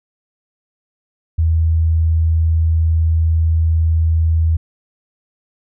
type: tone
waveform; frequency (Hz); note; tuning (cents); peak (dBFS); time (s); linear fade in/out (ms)
sine; 81.1; E2; -28; -11; 1.38-4.57; 10
effects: none